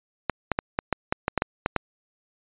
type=clicks; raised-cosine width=0.5 ms; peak=-7 dBFS; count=11; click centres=0.297 / 0.517 / 0.589 / 0.789 / 0.927 / 1.125 / 1.281 / 1.377 / 1.421 / 1.661 / 1.763 s; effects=resampled to 8000 Hz